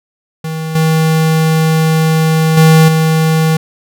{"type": "tone with level steps", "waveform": "square", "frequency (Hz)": 159.4, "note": "D#3", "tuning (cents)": 42, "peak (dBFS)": [-18, -9, -4, -9], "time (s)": [0.44, 3.57], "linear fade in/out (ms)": 5, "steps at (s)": [0.75, 2.57, 2.88], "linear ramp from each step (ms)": 5, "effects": []}